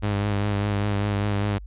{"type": "tone with vibrato", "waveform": "sawtooth", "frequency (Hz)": 102.2, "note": "G#2", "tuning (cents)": -27, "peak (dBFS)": -18, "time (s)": [0.02, 1.59], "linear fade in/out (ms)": 20, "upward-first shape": "sine", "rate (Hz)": 5, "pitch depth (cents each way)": 34, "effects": ["added 50 Hz sine -36 dBFS peak until 1.66 s", "resampled to 8000 Hz"]}